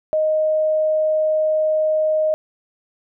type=tone; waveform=sine; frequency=622 Hz; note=D#5; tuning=1 cent flat; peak=-15 dBFS; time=0.13-2.34 s; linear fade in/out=0 ms; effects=none